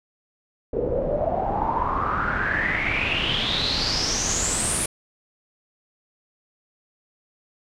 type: noise with low-pass filter sweep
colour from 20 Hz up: pink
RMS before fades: -24 dBFS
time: 0.73-4.86 s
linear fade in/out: 5 ms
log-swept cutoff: 440 to 10000 Hz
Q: 9
effects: none